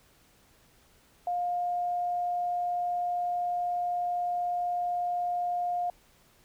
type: tone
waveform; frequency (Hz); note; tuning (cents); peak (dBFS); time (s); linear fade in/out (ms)
sine; 708; F5; +23; -27; 1.27-5.9; 2
effects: pink hiss -62 dBFS RMS until 6.44 s